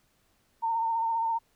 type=tone with vibrato; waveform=sine; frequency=911 Hz; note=A#5; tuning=40 cents flat; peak=-25 dBFS; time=0.62-1.39 s; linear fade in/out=20 ms; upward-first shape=sine; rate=15 Hz; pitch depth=30 cents each way; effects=pink hiss -69 dBFS RMS until 1.55 s